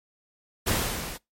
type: noise with level ramp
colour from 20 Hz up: pink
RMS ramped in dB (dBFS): -23 to -38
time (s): 0.66-1.18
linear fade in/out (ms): 20
effects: noise-tail reverb RT60 0.2 s tail -25 dB re dry + MP3 64 kbps